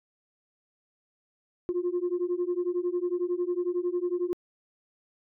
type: beating tone pair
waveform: sine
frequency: 349.2 / 360.2 Hz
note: F4 / F#4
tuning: 0 / -46 cents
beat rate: 11 Hz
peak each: -28 dBFS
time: 1.69-4.33 s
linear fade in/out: 0 ms
effects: tanh soft clip ceiling -21 dBFS